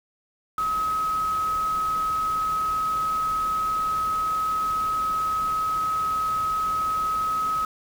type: tone in noise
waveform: sine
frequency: 1276 Hz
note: D#6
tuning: 43 cents sharp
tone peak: -22 dBFS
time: 0.58-7.65 s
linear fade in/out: 2 ms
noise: pink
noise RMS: -40 dBFS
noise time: 0.58-7.65 s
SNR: +15 dB
effects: none